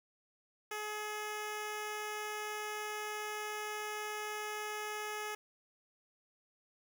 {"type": "tone", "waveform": "10% pulse", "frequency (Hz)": 423.3, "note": "G#4", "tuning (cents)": 33, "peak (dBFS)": -30, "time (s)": [0.71, 5.35], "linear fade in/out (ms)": 5, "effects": ["12-bit"]}